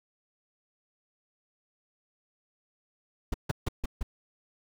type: noise bursts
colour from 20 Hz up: brown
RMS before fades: -28 dBFS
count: 5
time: 3.32-4.03 s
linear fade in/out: 5 ms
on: 22 ms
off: 150 ms
effects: none